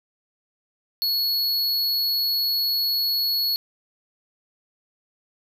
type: tone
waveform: square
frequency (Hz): 4364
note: C#8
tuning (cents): -28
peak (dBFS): -21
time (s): 1.02-3.56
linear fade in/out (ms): 0
effects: none